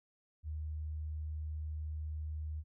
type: tone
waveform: sine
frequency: 77 Hz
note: D#2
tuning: 17 cents flat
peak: -37 dBFS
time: 0.43-2.64 s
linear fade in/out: 50 ms
effects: none